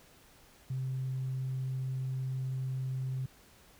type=tone; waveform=sine; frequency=130.81 Hz; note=C3; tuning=in tune; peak=-31 dBFS; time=0.7-3.26 s; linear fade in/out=5 ms; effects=tanh soft clip ceiling -28 dBFS + pink hiss -60 dBFS RMS until 3.79 s